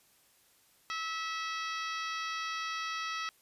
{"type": "harmonic tone with a mistuned harmonic", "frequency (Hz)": 650, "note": "E5", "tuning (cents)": -24, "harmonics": [2, 3, 4, 5, 6, 7, 8, 9], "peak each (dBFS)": [-37, -41, -43, -45, -47, -48, -49, -50], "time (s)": [0.9, 3.29], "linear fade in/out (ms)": 0, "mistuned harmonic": 9, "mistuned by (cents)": -22, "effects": ["white hiss -66 dBFS RMS until 3.41 s", "resampled to 32000 Hz"]}